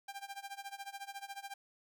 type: tone with tremolo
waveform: sawtooth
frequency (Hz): 794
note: G5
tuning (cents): +22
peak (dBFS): -37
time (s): 0.08-1.54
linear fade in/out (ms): 5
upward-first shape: sine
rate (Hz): 14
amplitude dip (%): 90
effects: none